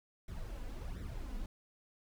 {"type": "noise with flanger", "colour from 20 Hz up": "brown", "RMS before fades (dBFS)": -42, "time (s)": [0.28, 1.46], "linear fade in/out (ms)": 2, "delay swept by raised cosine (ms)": [0.53, 4.13], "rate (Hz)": 1.4, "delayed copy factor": 0.7, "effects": []}